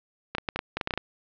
clicks, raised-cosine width 0.3 ms, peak -11 dBFS, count 11, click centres 0.35 / 0.383 / 0.488 / 0.56 / 0.591 / 0.77 / 0.812 / 0.874 / 0.908 / 0.938 / 0.976 s, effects low-pass 4000 Hz 12 dB/octave

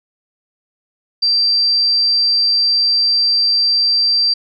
sine tone, 4699 Hz, D8, in tune, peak -11 dBFS, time 1.22-4.34 s, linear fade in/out 10 ms, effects none

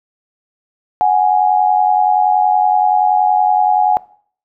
sine tone pair together, 740 / 830.6 Hz, F#5 / G#5, 0 / 0 cents, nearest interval major second, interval 200 cents, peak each -12 dBFS, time 1.01-3.97 s, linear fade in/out 0 ms, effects noise-tail reverb RT60 0.5 s tail -20 dB re dry

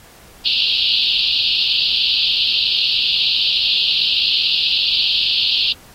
white band-pass noise, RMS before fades -17 dBFS, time 0.45-5.73 s, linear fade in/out 10 ms, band 2700 to 4600 Hz, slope 96 dB/octave, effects pink hiss -45 dBFS RMS until 5.94 s + AAC 48 kbps

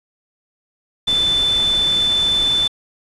sine tone in noise, 3520 Hz, A7, in tune, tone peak -14 dBFS, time 1.07-2.68 s, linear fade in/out 10 ms, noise pink, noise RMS -29 dBFS, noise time 1.07-2.68 s, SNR +12 dB, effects resampled to 24000 Hz

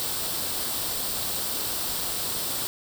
white noise with comb filter, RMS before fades -29 dBFS, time 0-2.67 s, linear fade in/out 0 ms, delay 0.23 ms, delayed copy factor +0.5, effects none

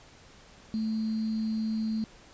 sine tone with sample-and-hold, 220 Hz, A3, in tune, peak -27 dBFS, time 0.74-2.04 s, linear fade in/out 0 ms, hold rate 4410 Hz, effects pink hiss -54 dBFS RMS until 2.33 s + resampled to 16000 Hz

